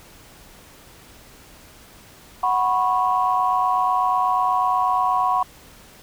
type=chord; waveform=sine; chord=F# suspended fourth; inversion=none; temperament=equal with one note detuned; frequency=740 / 987.8 / 1096 Hz; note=F#5 / B5 / C#6; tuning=0 / 0 / -20 cents; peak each=-21 dBFS; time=2.43-5.43 s; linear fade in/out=5 ms; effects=tanh soft clip ceiling -7 dBFS + pink hiss -47 dBFS RMS until 6.02 s